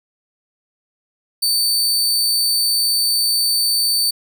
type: tone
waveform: sawtooth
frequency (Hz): 4559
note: C#8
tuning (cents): +48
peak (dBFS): -12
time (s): 1.42-4.11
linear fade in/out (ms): 10
effects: none